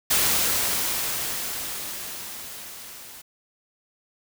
white noise with level ramp, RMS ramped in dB -20 to -43 dBFS, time 0.1-3.22 s, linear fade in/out 10 ms, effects none

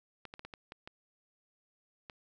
clicks, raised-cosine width 0.3 ms, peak -29 dBFS, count 8, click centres 0.253 / 0.339 / 0.394 / 0.45 / 0.538 / 0.721 / 0.875 / 2.098 s, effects none

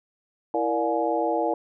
sine tone cluster, 330.5 / 468.3 / 587 / 715 / 841 Hz, E4 / A#4 / D5 / F5 / G#5, +5 / +8 / -1 / +41 / +22 cents, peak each -28 dBFS, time 0.54-1.54 s, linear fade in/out 2 ms, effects none

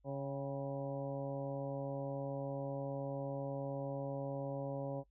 harmonic tone with a mistuned harmonic, 138.59 Hz, C#3, in tune, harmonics 1 / 2 / 3 / 4 / 5 / 6 / 7, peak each -42 / -45 / -50 / -41 / -52 / -52 / -54 dBFS, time 0.04-5.04 s, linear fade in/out 50 ms, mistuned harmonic 6, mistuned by -61 cents, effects noise-tail reverb RT60 0.1 s tail -22 dB re dry + added 50 Hz sine -69 dBFS peak until 5.1 s

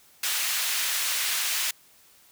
pink high-pass noise, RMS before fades -27 dBFS, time 0.23-1.71 s, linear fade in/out 5 ms, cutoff 2000 Hz, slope 12 dB/octave, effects white hiss -57 dBFS RMS until 2.31 s

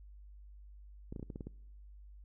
clicks, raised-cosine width 3 ms, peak -30 dBFS, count 8, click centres 1.125 / 1.162 / 1.196 / 1.228 / 1.302 / 1.359 / 1.408 / 1.47 s, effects noise-tail reverb RT60 1.0 s tail -24 dB re dry + added 50 Hz sine -51 dBFS peak until 2.24 s

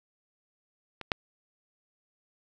clicks, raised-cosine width 0.3 ms, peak -22 / -9 dBFS, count 2, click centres 1.013 / 1.118 s, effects none

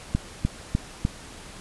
click train, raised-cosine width 5 ms, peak -9 dBFS, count 4, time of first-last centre 0.15-1.051 s, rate 3.33 Hz, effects pink hiss -43 dBFS RMS until 1.6 s + resampled to 24000 Hz

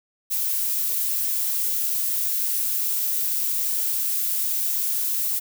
violet noise, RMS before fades -24 dBFS, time 0.3-5.4 s, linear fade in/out 20 ms, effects none

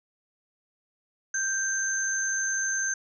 sine tone pair together, 1568 / 6272 Hz, G6 / G8, 0 / 0 cents, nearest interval 2 octaves, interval 2400 cents, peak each -28 dBFS, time 1.34-2.94 s, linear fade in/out 5 ms, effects none

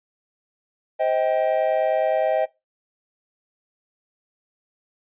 triangle chord, C minor, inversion none, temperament equal with one note detuned, 523.3 / 632.8 / 784 Hz, C5 / Eb5 / G5, 0 / +29 / 0 cents, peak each -23 / -19 / -23 dBFS, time 0.99-2.46 s, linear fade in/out 20 ms, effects noise-tail reverb RT60 0.2 s tail -18 dB re dry + resampled to 8000 Hz

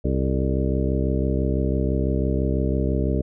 harmonic tone with a mistuned harmonic, 66 Hz, C2, 16 cents sharp, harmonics 1 / 2 / 3 / 4 / 5 / 6 / 7 / 9, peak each -23 / -26 / -28 / -29 / -30 / -31 / -31 / -33 dBFS, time 0.04-3.22 s, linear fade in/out 10 ms, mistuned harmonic 7, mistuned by -43 cents, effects none

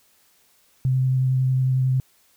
sine tone with vibrato, 130 Hz, C3, 11 cents flat, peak -17 dBFS, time 0.85-2 s, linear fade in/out 0 ms, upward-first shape triangle, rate 11 Hz, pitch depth 15 cents each way, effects white hiss -60 dBFS RMS until 2.36 s

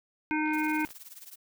harmonic tone, 307.4 Hz, D#4, 21 cents flat, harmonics 1 / 3 / 5 / 7 / 8, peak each -28 / -33 / -35 / -36 / -37 dBFS, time 0.31-0.85 s, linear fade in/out 0 ms
click train, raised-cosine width 0.3 ms, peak -35 dBFS, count 29, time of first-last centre 0.46-0.906 s, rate 62.8 Hz
blue noise with tremolo, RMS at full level -44 dBFS, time 0.53-1.36 s, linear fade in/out 5 ms, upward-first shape triangle, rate 19 Hz, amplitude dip 90%
effects none

